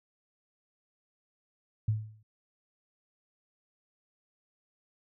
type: tone with exponential decay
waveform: sine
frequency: 108.2 Hz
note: A2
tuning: 29 cents flat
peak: -22 dBFS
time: 1.88-2.23 s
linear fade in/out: 5 ms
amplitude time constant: 75 ms
effects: none